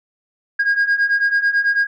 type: beating tone pair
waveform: sine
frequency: 1625 / 1634.1 Hz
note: G#6 / G#6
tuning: -38 / -28 cents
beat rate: 9.1 Hz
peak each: -17 / -14 dBFS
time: 0.59-1.87 s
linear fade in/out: 10 ms
effects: tanh soft clip ceiling -11 dBFS